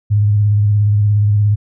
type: tone with vibrato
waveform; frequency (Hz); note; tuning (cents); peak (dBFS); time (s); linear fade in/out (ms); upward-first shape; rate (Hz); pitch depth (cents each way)
sine; 103.83; G#2; 0; -9; 0.1-1.56; 20; square; 17; 28
effects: none